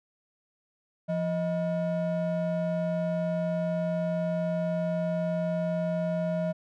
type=ring-modulated tone; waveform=triangle; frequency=400.2 Hz; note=G4; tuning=36 cents sharp; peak=-21 dBFS; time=1.08-6.53 s; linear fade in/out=20 ms; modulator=228 Hz; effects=none